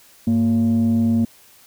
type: tone pair together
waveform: sine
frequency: 101.39 / 230 Hz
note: G#2 / A#3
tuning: -41 / -23 cents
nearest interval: octave + major second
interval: 1418 cents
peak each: -20 / -13 dBFS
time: 0.27-1.25 s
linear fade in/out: 5 ms
effects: tanh soft clip ceiling -12 dBFS + white hiss -50 dBFS RMS until 1.66 s